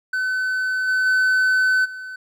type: tone with level steps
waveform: triangle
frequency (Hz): 1515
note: F#6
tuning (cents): +40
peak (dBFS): -18 / -15 / -13 / -29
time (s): 0.13-2.16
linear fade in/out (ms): 5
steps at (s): 0.87 / 1.05 / 1.84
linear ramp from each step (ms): 20
effects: none